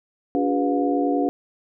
sine tone cluster, 285.3 / 355.1 / 406.5 / 495.6 / 713 Hz, C#4 / F4 / G#4 / B4 / F5, +50 / +29 / -37 / +6 / +36 cents, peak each -21 / -29 / -27 / -27 / -26 dBFS, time 0.35-1.29 s, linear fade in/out 0 ms, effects none

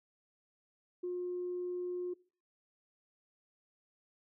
sine tone, 357.8 Hz, F4, 42 cents sharp, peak -34 dBFS, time 1.03-2.14 s, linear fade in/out 10 ms, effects noise-tail reverb RT60 0.4 s tail -22 dB re dry + tanh soft clip ceiling -30 dBFS

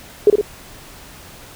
sine tone with echo, 415.3 Hz, G#4, in tune, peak -5 dBFS, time 0.27-0.3 s, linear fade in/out 2 ms, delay 56 ms, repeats 2, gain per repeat -4 dB, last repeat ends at 0.412 s, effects pink hiss -40 dBFS RMS until 1.55 s

